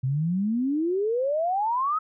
sine exponential sweep, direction up, 125.5 to 1300 Hz, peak -22 dBFS, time 0.03-1.99 s, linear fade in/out 10 ms, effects none

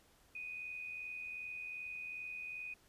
sine tone with amplitude modulation, 2487 Hz, D#7, 1 cent flat, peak -40 dBFS, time 0.35-2.74 s, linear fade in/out 5 ms, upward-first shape sine, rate 82.6 Hz, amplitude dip 50%, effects pink hiss -68 dBFS RMS until 2.88 s + resampled to 32000 Hz

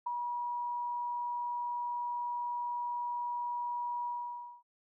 sine tone with ADSR envelope, 964 Hz, B5, 42 cents flat, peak -28 dBFS, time 0.06-4.63 s, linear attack 11 ms, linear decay 3 ms, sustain -5 dB, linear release 570 ms, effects none

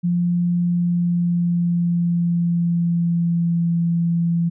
sine tone with pitch glide, 174.61 to 169.35 Hz, F3 to E3, 0 to +47 cents, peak -16 dBFS, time 0.03-4.5 s, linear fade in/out 20 ms, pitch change -53 cents, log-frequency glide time 0.61-3.72 s, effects none

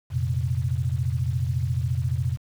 sine chord, F suspended fourth, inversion none, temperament equal, 87.31 / 116.54 / 130.81 Hz, F2 / Bb2 / C3, 0 / 0 / 0 cents, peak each -27 / -27 / -26 dBFS, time 0.1-2.38 s, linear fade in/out 50 ms, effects 8-bit

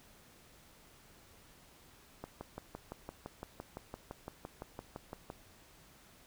click train, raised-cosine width 1 ms, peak -28 dBFS, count 19, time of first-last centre 2.24-5.301 s, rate 5.88 Hz, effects pink hiss -61 dBFS RMS until 6.26 s

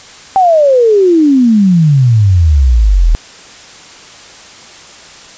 sine exponential sweep, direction down, 784 to 38.14 Hz, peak -4 dBFS, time 0.36-3.15 s, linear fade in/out 0 ms, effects white hiss -34 dBFS RMS until 5.37 s + resampled to 16000 Hz

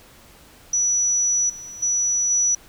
sine tone with level steps, 5900 Hz, F#8, 6 cents flat, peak -17 / -34 / -18 / -16 dBFS, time 0.73-2.55 s, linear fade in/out 5 ms, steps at 1.49 / 1.82 / 2.3 s, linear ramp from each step 10 ms, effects pink hiss -49 dBFS RMS until 2.68 s

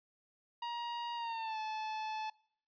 45% pulse tone with pitch glide, 947 to 868.4 Hz, A#5 to A5, +27 to -23 cents, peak -37 dBFS, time 0.62-2.3 s, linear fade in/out 5 ms, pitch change -150 cents, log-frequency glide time 1.15-1.59 s, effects noise-tail reverb RT60 0.6 s tail -23 dB re dry + resampled to 11025 Hz

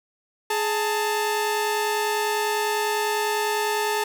sawtooth tone pair together, 420 / 890 Hz, G#4 / A5, +19 / +20 cents, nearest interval octave + minor second, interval 1301 cents, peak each -21 dBFS, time 0.5-4.04 s, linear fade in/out 5 ms, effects none

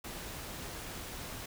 pink noise, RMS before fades -43 dBFS, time 0.04-1.46 s, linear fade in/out 5 ms, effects none

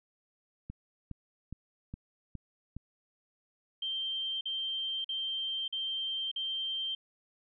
click train, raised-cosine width 5 ms, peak -28 dBFS, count 6, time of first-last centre 0.7-2.766 s, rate 2.42 Hz
sine tone bursts, 3145 Hz, G7, 5 cents sharp, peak -32 dBFS, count 5, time 3.82-6.95 s, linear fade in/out 5 ms, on 590 ms, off 45 ms
effects none

